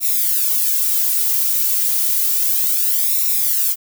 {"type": "noise with flanger", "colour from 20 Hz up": "violet", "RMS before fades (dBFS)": -17, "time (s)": [0, 3.76], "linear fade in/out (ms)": 50, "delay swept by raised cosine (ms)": [0.63, 2.83], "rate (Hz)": 0.31, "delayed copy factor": -1, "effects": []}